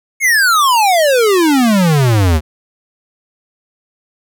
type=exponential sweep; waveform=square; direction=down; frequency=2221 to 73.3 Hz; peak=-9 dBFS; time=0.2-2.41 s; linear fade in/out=50 ms; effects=none